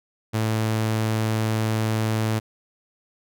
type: tone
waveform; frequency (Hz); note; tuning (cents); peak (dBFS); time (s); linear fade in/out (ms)
sawtooth; 110; A2; 0; -17; 0.33-2.4; 20
effects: none